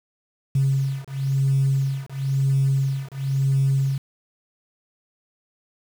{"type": "beating tone pair", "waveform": "sine", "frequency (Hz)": [135.5, 136.48], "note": ["C#3", "C#3"], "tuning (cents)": [-39, -27], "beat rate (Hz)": 0.98, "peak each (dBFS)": -21, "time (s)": [0.55, 3.98], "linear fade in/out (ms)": 5, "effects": ["tanh soft clip ceiling -12 dBFS", "7-bit"]}